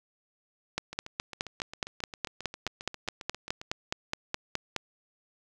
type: two click trains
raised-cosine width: 0.2 ms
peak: -12 / -23 dBFS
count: 20 / 21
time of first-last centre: 0.78-4.763 / 0.93-3.615 s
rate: 4.77 / 7.45 Hz
effects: none